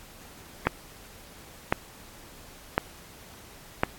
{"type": "click train", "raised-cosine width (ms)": 0.5, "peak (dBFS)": -5, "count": 4, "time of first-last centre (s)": [0.67, 3.835], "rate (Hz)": 0.948, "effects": ["pink hiss -49 dBFS RMS until 3.98 s", "AAC 64 kbps"]}